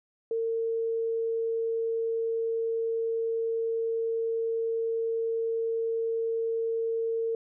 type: tone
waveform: sine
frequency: 455 Hz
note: A#4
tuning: 42 cents flat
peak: -26 dBFS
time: 0.31-7.35 s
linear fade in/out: 2 ms
effects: none